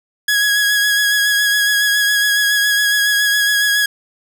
sawtooth tone with vibrato, 1666 Hz, G#6, 5 cents sharp, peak -9 dBFS, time 0.28-3.86 s, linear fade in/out 5 ms, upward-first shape sine, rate 7.2 Hz, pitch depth 22 cents each way, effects none

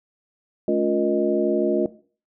sine tone cluster, 215.1 / 282.1 / 354.4 / 472.3 / 618 Hz, A3 / C#4 / F4 / A#4 / D#5, -39 / +30 / +25 / +23 / -12 cents, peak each -25 / -26 / -21 / -27 / -24 dBFS, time 0.68-1.86 s, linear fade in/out 2 ms, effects noise-tail reverb RT60 0.4 s tail -17 dB re dry

